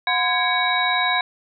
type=tone cluster; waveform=sine; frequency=726 / 1017 / 1652 / 2248 / 3840 Hz; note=F#5 / C6 / G#6 / C#7 / B7; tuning=-33 / -50 / -10 / +24 / -49 cents; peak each=-24 dBFS; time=0.07-1.21 s; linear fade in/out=2 ms; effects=none